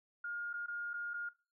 sine tone with dropouts, 1420 Hz, F6, 28 cents sharp, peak -38 dBFS, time 0.24-1.29 s, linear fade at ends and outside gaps 5 ms, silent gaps 0.531-0.538 / 0.662-0.681 / 0.934-0.939 / 1.136-1.14 s, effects noise-tail reverb RT60 0.3 s tail -19 dB re dry

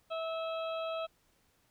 harmonic tone, 651 Hz, E5, 22 cents flat, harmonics 1 / 2 / 4 / 5 / 6, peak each -35 / -41 / -47 / -49 / -51 dBFS, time 0.1-1.07 s, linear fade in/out 20 ms, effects pink hiss -71 dBFS RMS until 1.7 s

